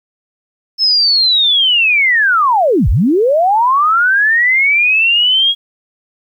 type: linear two-way sweep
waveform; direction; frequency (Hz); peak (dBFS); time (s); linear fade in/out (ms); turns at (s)
sine; down then up; 5280 to 36.21 to 3320; -8; 0.78-5.55; 50; 2.89
effects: 8-bit